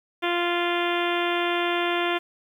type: harmonic tone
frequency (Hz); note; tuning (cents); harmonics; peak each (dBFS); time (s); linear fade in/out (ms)
347.8; F4; -7; 1 / 2 / 3 / 4 / 5 / 6 / 7 / 8 / 9 / 10; -26 / -29 / -31 / -32 / -33 / -34 / -34 / -35 / -36 / -36; 0.22-2.19; 20
effects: 9-bit